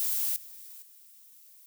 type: noise with level steps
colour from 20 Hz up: violet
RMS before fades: -29 / -47 / -55 dBFS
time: 0-1.66 s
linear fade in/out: 0 ms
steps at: 0.36 / 0.82 s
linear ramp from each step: 2 ms
effects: none